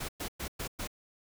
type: noise bursts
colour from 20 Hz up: pink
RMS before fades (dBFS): -37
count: 5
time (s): 0-0.875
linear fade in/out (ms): 10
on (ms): 87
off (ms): 110
effects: none